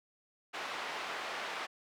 pink band-pass noise, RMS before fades -40 dBFS, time 0.53-1.67 s, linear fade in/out 20 ms, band 680 to 3100 Hz, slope 12 dB/octave, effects none

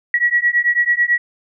sine beating tone pair, 1919 / 1928.1 Hz, A#6 / B6, +50 / -42 cents, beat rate 9.1 Hz, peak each -16 dBFS, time 0.14-1.18 s, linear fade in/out 2 ms, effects none

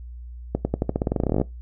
accelerating click train, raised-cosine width 2 ms, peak -8 dBFS, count 20, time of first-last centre 0.55-1.415 s, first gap 100 ms, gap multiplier 0.9, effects noise-tail reverb RT60 0.2 s tail -21 dB re dry + added 60 Hz sine -35 dBFS peak until 1.61 s

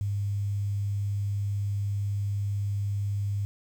sine tone with quantisation, 101 Hz, G#2, 48 cents flat, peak -26 dBFS, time 0.01-3.45 s, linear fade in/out 0 ms, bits 9, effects none

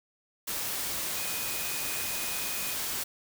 sine tone in noise, 2489 Hz, D#7, in tune, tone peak -41 dBFS, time 1.16-2.74 s, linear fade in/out 10 ms, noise white, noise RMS -33 dBFS, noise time 0.47-3.04 s, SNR -11 dB, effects none

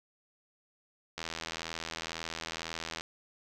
click train, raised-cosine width 0.2 ms, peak -19 dBFS, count 151, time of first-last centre 1.18-3.009 s, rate 82 Hz, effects none

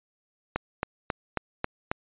click train, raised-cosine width 0.5 ms, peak -11 dBFS, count 6, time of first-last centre 0.56-1.915 s, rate 3.69 Hz, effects resampled to 8000 Hz

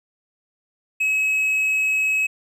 triangle tone, 2563 Hz, E7, 49 cents flat, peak -16 dBFS, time 1-2.27 s, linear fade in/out 10 ms, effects none

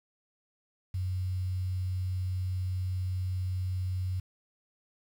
sine tone with quantisation, 92.5 Hz, F#2, in tune, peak -29 dBFS, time 0.94-4.2 s, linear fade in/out 5 ms, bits 9, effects none

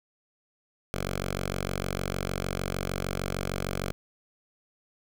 5% pulse tone with notch filter, 46.57 Hz, F#1, 12 cents sharp, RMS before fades -32 dBFS, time 0.94-3.92 s, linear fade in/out 0 ms, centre 300 Hz, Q 1.6, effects none

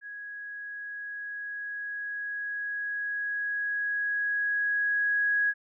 sine tone with level ramp, 1661.2 Hz, G#6, in tune, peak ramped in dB -38 to -22 dBFS, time 0.01-5.54 s, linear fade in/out 50 ms, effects none

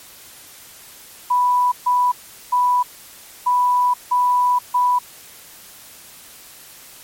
sine tone bursts at uneven times, 987.8 Hz, B5, in tune, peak -13 dBFS, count 6, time 1.3-1.72 / 1.86-2.12 / 2.52-2.83 / 3.46-3.94 / 4.11-4.59 / 4.74-4.99 s, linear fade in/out 10 ms, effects white hiss -42 dBFS RMS until 7.03 s + MP3 64 kbps

